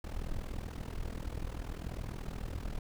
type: noise with amplitude modulation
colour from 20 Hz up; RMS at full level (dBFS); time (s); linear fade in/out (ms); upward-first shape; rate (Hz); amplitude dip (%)
brown; -35; 0.04-2.79; 2; sine; 40.6; 85
effects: none